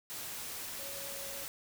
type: tone in noise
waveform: sine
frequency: 554.4 Hz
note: C#5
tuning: in tune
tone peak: -48 dBFS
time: 0.79-1.44 s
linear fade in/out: 0 ms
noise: white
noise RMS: -42 dBFS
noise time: 0.1-1.48 s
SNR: -9 dB
effects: none